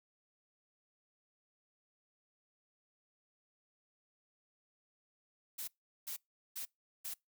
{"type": "noise bursts", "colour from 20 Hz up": "blue", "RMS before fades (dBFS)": -42, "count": 4, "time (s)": [5.58, 7.142], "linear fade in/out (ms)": 10, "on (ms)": 98, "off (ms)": 390, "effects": ["noise-tail reverb RT60 0.2 s tail -26 dB re dry"]}